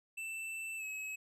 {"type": "tone with pitch glide", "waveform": "square", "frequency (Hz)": [2661, 2567], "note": ["E7", "E7"], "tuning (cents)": [16, -47], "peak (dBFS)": -40, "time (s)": [0.17, 1.16], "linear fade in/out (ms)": 10, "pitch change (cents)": -63, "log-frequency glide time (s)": [0.77, 0.84], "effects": ["low-pass 12000 Hz 12 dB/octave"]}